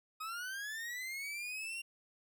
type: linear sweep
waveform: 40% pulse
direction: up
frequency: 1251 to 2782 Hz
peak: -39 dBFS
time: 0.2-1.82 s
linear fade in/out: 10 ms
effects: none